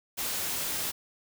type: noise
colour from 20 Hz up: white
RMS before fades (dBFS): -32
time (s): 0.17-0.92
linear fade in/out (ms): 20
effects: none

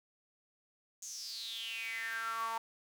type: tone with high-pass filter sweep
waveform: sawtooth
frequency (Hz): 226.8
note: A#3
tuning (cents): -47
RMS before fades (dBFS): -40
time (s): 1.02-2.58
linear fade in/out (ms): 5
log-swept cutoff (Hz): 6700 to 930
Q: 8.7
effects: none

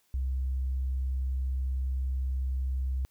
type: tone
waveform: sine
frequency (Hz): 65.41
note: C2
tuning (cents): 0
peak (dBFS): -26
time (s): 0.14-3.05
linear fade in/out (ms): 0
effects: tanh soft clip ceiling -24 dBFS + white hiss -70 dBFS RMS until 3.1 s

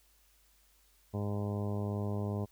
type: harmonic tone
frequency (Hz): 102.5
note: G#2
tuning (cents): -22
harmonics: 1 / 2 / 3 / 4 / 5 / 6 / 7 / 8 / 9 / 10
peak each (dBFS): -34 / -38 / -45 / -42 / -47 / -46 / -51 / -52 / -53 / -53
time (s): 1.13-2.46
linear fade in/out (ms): 20
effects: added 50 Hz sine -68 dBFS peak until 2.51 s + white hiss -68 dBFS RMS until 2.51 s

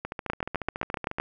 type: two click trains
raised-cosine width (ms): 0.5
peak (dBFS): -17 / -11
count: 17 / 8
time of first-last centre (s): 0.05-1.185 / 0.3-1.2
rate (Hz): 14.1 / 7.78
effects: none

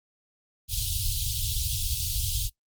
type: band-stop noise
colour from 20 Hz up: pink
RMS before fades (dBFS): -28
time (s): 0.68-2.5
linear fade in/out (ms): 50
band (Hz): 120 to 3100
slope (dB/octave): 48
effects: noise-tail reverb RT60 0.1 s tail -19 dB re dry + Opus 24 kbps

